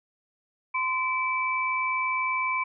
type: tone pair together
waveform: sine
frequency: 1030.8 / 2314 Hz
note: C6 / D7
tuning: -26 / -26 cents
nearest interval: octave + major second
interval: 1400 cents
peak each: -27 dBFS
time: 0.74-2.64 s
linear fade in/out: 10 ms
effects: none